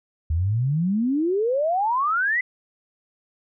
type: exponential sweep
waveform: sine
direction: up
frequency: 75.5 to 2044 Hz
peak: -19 dBFS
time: 0.3-2.41 s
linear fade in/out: 5 ms
effects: none